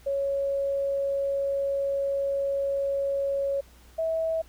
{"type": "tone pair in turn", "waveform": "sine", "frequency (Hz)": [554.4, 649.1], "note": ["C#5", "E5"], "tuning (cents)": [0, -27], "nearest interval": "minor third", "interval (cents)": 273, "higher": "second", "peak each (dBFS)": -24, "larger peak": "neither", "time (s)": [[0.06, 3.61], [3.98, 4.42]], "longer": "first", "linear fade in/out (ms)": 10, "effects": ["added 60 Hz sine -52 dBFS peak until 4.48 s", "pink hiss -57 dBFS RMS until 4.48 s"]}